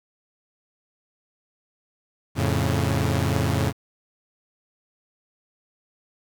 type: chord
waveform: sawtooth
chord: F augmented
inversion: none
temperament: equal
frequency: 87.31 / 110 / 138.59 Hz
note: F2 / A2 / C#3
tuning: 0 / 0 / 0 cents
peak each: -21 dBFS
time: 2.35-3.73 s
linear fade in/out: 50 ms
effects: 9-bit